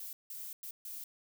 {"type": "noise bursts at uneven times", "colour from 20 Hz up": "violet", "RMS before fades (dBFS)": -44, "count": 4, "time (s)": [[0, 0.13], [0.3, 0.53], [0.63, 0.71], [0.85, 1.04]], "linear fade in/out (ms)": 2, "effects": []}